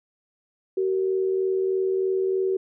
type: tone pair together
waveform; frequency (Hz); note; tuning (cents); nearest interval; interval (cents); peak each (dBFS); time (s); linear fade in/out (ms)
sine; 380 / 463.2; F#4 / A#4; +46 / -11; minor third; 343; -21 / -31; 0.77-2.57; 5
effects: none

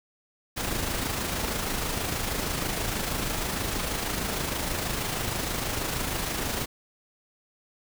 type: noise with amplitude modulation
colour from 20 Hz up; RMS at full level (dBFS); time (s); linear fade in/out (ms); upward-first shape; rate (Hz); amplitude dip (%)
pink; -28; 0.56-6.66; 20; sine; 26.3; 40
effects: none

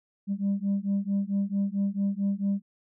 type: beating tone pair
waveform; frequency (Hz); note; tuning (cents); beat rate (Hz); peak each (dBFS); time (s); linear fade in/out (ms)
sine; 196.6 / 201.1; G3 / G3; +5 / +44; 4.5; -26; 0.27-2.62; 50
effects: tanh soft clip ceiling -21 dBFS

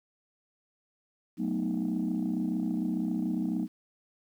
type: chord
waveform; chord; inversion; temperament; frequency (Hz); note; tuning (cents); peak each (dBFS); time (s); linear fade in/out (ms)
sine; B dominant seventh; second; equal; 185 / 220 / 246.9 / 311.1; F#3 / A3 / B3 / D#4; 0 / 0 / 0 / 0; -32; 1.37-3.68; 50
effects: tanh soft clip ceiling -22 dBFS + 10-bit

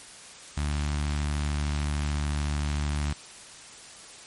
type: tone with notch filter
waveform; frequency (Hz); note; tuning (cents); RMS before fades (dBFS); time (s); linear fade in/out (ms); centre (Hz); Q
sawtooth; 73.42; D2; 0; -28; 0.57-3.13; 5; 470; 0.78
effects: white hiss -46 dBFS RMS until 4.26 s + MP3 48 kbps

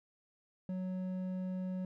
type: tone with hard clipping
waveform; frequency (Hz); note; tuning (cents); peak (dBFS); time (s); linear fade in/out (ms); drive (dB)
sine; 185; F#3; 0; -37; 0.69-1.85; 2; 6
effects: none

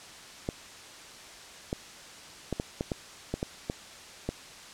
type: clicks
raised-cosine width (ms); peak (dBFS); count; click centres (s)
2; -16; 10; 0.489 / 1.729 / 2.527 / 2.599 / 2.809 / 2.918 / 3.34 / 3.429 / 3.699 / 4.29
effects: white hiss -47 dBFS RMS until 4.73 s + low-pass 7000 Hz 12 dB/octave

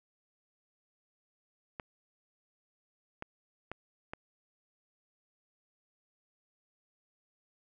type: clicks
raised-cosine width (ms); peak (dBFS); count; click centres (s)
0.5; -24; 4; 1.798 / 3.224 / 3.716 / 4.135
effects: none

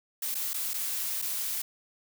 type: noise with dropouts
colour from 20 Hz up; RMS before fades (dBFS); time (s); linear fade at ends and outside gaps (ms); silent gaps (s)
blue; -32; 0.22-1.62; 5; 0.345-0.351 / 0.534-0.541 / 0.735-0.74 / 1.218-1.222
effects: none

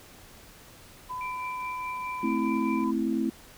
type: tone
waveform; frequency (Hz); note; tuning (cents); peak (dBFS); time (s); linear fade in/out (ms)
sine; 1006; B5; +32; -32; 1.09-2.92; 20
type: tone with tremolo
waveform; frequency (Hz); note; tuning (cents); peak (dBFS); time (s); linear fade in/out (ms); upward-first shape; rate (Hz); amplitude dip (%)
sine; 2349; D7; 0; -35; 1.21-2.84; 0; triangle; 4.8; 65
type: chord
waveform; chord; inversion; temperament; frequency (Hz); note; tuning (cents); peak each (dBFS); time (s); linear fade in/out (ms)
sine; A minor; none; equal; 220 / 261.6 / 329.6; A3 / C4 / E4; 0 / 0 / 0; -29; 2.23-3.3; 5
effects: pink hiss -51 dBFS RMS until 3.57 s

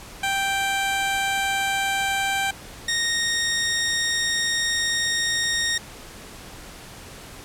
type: tone pair in turn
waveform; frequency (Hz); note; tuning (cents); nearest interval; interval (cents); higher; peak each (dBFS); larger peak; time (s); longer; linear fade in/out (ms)
15% pulse; 784 / 1859.4; G5 / A#6; 0 / -5; octave + minor third; 1495; second; -15; neither; 0.23-2.51 / 2.88-5.78; second; 5
effects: pink hiss -41 dBFS RMS until 7.44 s + low-pass 12000 Hz 12 dB/octave

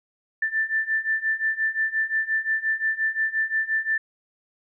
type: beating tone pair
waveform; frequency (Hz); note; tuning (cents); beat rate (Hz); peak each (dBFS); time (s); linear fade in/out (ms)
sine; 1768 / 1773.7; A6 / A6; +8 / +13; 5.7; -26 / -24; 0.42-3.98; 5
effects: none

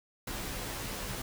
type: noise with comb filter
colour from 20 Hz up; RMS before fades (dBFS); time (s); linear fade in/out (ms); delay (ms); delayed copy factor
pink; -38; 0.27-1.22; 5; 13; -0.65
effects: none

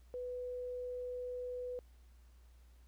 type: tone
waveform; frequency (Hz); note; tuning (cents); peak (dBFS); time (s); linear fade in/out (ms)
sine; 496.7; B4; +10; -39; 0.14-1.79; 0
effects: added 60 Hz sine -58 dBFS peak until 2.87 s + pink hiss -73 dBFS RMS until 2.87 s

